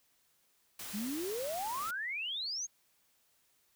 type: noise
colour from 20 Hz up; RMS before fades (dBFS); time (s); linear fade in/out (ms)
white; -44; 0.79-1.91; 5
type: exponential sweep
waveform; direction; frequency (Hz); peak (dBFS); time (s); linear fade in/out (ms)
sine; up; 193.1 to 6645; -35; 0.93-2.67; 20
effects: white hiss -72 dBFS RMS until 3.75 s

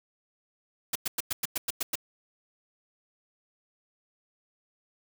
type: noise bursts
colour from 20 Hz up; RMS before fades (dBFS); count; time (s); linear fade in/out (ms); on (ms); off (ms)
white; -29; 9; 0.93-1.955; 5; 25; 100
effects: none

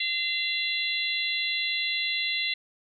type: harmonic tone with a mistuned harmonic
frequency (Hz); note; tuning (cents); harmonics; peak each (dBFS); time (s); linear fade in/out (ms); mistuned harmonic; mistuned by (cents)
687; F5; -29; 3 / 4 / 5 / 6; -30 / -32 / -32 / -31; 0-2.54; 5; 6; -41
effects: none

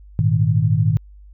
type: chord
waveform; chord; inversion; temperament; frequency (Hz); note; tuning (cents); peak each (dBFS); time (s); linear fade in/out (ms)
sine; Ab suspended second; none; just; 103.83 / 116.8 / 155.74; Ab2 / Bb2 / Eb3; 0 / +4 / +2; -18; 0.19-0.97; 0
effects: added 50 Hz sine -40 dBFS peak until 1.33 s

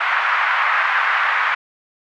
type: band-pass noise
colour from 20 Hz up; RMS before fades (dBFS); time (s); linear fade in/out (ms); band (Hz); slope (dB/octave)
white; -18; 0-1.55; 10; 970 to 1900; 24
effects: none

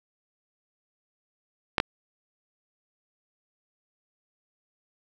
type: clicks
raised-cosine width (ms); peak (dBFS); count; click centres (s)
0.3; -5; 2; 1.782 / 1.801
effects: none

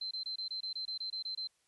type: tone bursts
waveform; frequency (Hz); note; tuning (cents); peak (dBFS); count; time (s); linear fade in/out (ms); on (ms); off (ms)
sine; 4099; C8; -36; -36; 12; 0.01-1.474; 5; 100; 24
effects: white hiss -74 dBFS RMS until 1.67 s + resampled to 24000 Hz

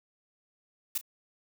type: noise with echo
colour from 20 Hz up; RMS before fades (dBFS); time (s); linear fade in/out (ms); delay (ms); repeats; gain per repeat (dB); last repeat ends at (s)
blue; -30; 0.95-0.98; 5; 33; 1; -15; 1.013
effects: none

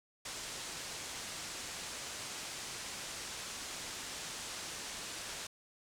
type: low-pass noise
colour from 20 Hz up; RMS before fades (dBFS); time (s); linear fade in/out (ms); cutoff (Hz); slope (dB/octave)
white; -44; 0.25-5.47; 5; 8300; 24
effects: none

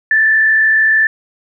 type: tone with frequency modulation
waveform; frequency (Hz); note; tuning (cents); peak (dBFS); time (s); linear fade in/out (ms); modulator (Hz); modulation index
sine; 1760; A6; 0; -8; 0.11-1.07; 2; 46.3; 0.54
effects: none

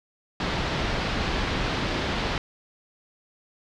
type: low-pass noise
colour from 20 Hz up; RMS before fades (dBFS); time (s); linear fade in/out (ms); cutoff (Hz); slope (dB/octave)
pink; -27; 0.4-2.38; 2; 4500; 24
effects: none

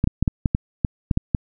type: clicks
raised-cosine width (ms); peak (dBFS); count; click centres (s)
5; -5; 10; 0.041 / 0.074 / 0.226 / 0.278 / 0.458 / 0.549 / 0.848 / 1.112 / 1.174 / 1.348
effects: none

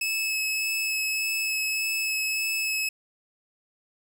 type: tone with vibrato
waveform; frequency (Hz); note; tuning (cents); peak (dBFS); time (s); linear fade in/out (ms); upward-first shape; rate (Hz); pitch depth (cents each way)
sawtooth; 2593; E7; -29; -22; 0.01-2.89; 5; sine; 1.7; 10
effects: 9-bit

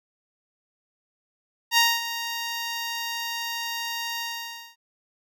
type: tone with ADSR envelope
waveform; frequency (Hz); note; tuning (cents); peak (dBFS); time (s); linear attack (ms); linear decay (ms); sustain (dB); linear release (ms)
10% pulse; 932.3; A#5; 0; -7; 1.71-4.76; 64; 230; -13; 550
effects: none

